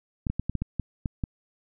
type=clicks; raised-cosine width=5 ms; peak=-15 dBFS; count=9; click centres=0.268 / 0.3 / 0.396 / 0.496 / 0.553 / 0.62 / 0.797 / 1.058 / 1.238 s; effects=none